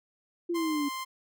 sine linear sweep, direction down, 349.2 to 279.5 Hz, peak -27 dBFS, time 0.49-0.89 s, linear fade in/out 10 ms
sawtooth tone, 1046.5 Hz, C6, in tune, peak -30 dBFS, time 0.54-1.05 s, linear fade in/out 20 ms
effects none

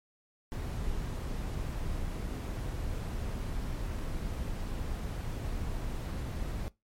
brown noise, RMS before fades -35 dBFS, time 0.52-6.68 s, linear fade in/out 0 ms, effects noise-tail reverb RT60 0.2 s tail -21 dB re dry + MP3 64 kbps

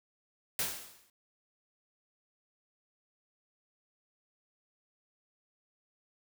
white noise with exponential decay, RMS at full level -30 dBFS, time 0.59-1.1 s, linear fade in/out 2 ms, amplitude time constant 110 ms, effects none

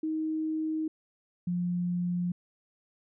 sine tone pair in turn, 314.5 / 176.63 Hz, D#4 / F3, +19 / +20 cents, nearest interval minor seventh, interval 999 cents, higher first, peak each -28 / -27 dBFS, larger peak second, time 0.03-0.88 / 1.47-2.32 s, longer neither, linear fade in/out 5 ms, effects none

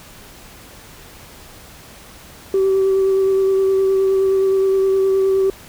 sine tone with vibrato, 385.2 Hz, G4, 30 cents flat, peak -11 dBFS, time 2.54-5.5 s, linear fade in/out 2 ms, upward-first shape sine, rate 9.6 Hz, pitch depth 13 cents each way, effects tanh soft clip ceiling -10 dBFS + pink hiss -41 dBFS RMS until 5.68 s

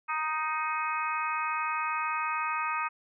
harmonic tone with a mistuned harmonic, 311.1 Hz, D#4, in tune, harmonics 3 / 4 / 5 / 6 / 7 / 8, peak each -34 / -31 / -39 / -43 / -40 / -36 dBFS, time 0.08-2.89 s, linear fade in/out 20 ms, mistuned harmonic 8, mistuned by +27 cents, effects none

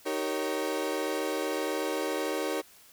35% pulse chord, Eb dominant seventh, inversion none, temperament equal with one note detuned, 311.1 / 384.6 / 466.2 / 554.4 Hz, Eb4 / G4 / Bb4 / Db5, 0 / -33 / 0 / 0 cents, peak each -33 dBFS, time 0.05-2.62 s, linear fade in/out 20 ms, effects white hiss -56 dBFS RMS until 2.92 s

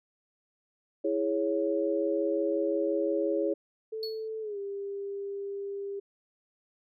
sine chord, C# minor, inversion first, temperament equal, 329.6 / 415.3 / 554.4 Hz, E4 / G#4 / C#5, 0 / 0 / 0 cents, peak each -30 dBFS, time 1.04-3.54 s, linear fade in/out 10 ms
sine tone with pitch glide, 440 to 398.8 Hz, A4 to G4, 0 to +30 cents, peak -33 dBFS, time 3.92-6 s, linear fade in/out 10 ms, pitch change -170 cents, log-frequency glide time 4.41-4.58 s
triangle tone with exponential decay, 4388 Hz, C#8, 18 cents flat, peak -31 dBFS, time 4.03-4.28 s, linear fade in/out 1 ms, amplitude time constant 53 ms
effects none

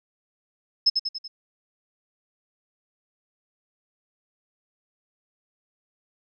sine tone with echo, 5190 Hz, E8, 28 cents flat, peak -14 dBFS, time 0.86-0.9 s, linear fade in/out 10 ms, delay 95 ms, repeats 4, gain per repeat -5 dB, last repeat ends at 1.28 s, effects none

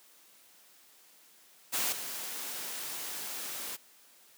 white noise with level steps, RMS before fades -31 / -39 dBFS, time 1.72-3.77 s, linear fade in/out 20 ms, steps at 1.92 s, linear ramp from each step 5 ms, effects white hiss -60 dBFS RMS until 4.37 s + high-pass 200 Hz 12 dB/octave

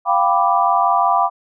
sine chord, G dominant seventh, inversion third, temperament equal, 698.5 / 784 / 987.8 / 1174.7 Hz, F5 / G5 / B5 / D6, 0 / 0 / 0 / 0 cents, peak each -18 dBFS, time 0.05-1.3 s, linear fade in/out 50 ms, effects none

